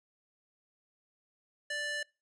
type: tone with high-pass filter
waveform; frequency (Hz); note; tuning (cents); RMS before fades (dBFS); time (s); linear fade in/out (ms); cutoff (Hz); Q
square; 587.3; D5; 0; -36; 1.7-2.03; 5; 1300; 2.9
effects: noise-tail reverb RT60 0.3 s tail -25 dB re dry + resampled to 22050 Hz